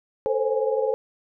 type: tone cluster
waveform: sine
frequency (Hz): 442.3 / 515 / 534 / 831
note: A4 / C5 / C5 / G#5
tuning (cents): +9 / -28 / +35 / +1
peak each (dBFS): -24 / -26 / -26 / -32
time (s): 0.26-0.94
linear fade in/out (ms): 0
effects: none